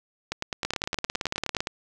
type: two click trains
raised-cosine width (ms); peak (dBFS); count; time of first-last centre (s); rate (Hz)
0.2; -11 / -10; 14 / 18; 0.32-1.671 / 0.65-1.605; 9.62 / 17.8
effects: none